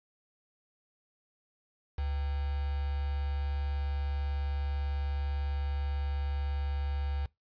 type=tone with quantisation; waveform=sine; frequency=70.9 Hz; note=C#2; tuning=40 cents sharp; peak=-30 dBFS; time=1.98-7.26 s; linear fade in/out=5 ms; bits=7; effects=noise-tail reverb RT60 0.2 s tail -23 dB re dry + resampled to 11025 Hz